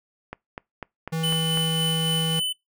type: click train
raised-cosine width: 0.5 ms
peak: -18 dBFS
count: 6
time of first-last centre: 0.33-1.574 s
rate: 4.02 Hz
type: tone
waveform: square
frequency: 161.9 Hz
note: E3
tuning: 31 cents flat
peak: -25 dBFS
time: 1.12-2.4 s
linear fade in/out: 10 ms
type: tone with tremolo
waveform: square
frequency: 3012 Hz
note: F#7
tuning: 30 cents sharp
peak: -23 dBFS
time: 1.23-2.53 s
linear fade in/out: 10 ms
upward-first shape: sine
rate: 3.6 Hz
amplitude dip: 30%
effects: noise-tail reverb RT60 0.2 s tail -25 dB re dry